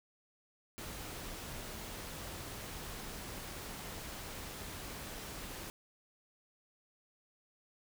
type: noise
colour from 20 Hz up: pink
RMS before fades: -45 dBFS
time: 0.78-5.7 s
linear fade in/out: 0 ms
effects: none